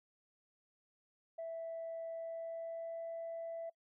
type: tone with pitch glide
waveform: sine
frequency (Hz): 659.3 to 663.9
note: E5 to E5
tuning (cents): 0 to +12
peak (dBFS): -39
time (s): 1.38-3.7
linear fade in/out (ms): 10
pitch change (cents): +12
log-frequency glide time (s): 2.1-3.02
effects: noise-tail reverb RT60 0.1 s tail -26 dB re dry + tanh soft clip ceiling -37 dBFS